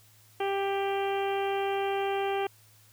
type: harmonic tone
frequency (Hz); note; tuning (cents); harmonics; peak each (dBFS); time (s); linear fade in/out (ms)
394.2; G4; +10; 1 / 2 / 3 / 4 / 5 / 6 / 7 / 8; -29 / -31 / -41 / -42 / -45 / -42 / -43 / -44; 0.4-2.47; 5
effects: added 107 Hz sine -60 dBFS peak until 2.92 s + white hiss -60 dBFS RMS until 2.92 s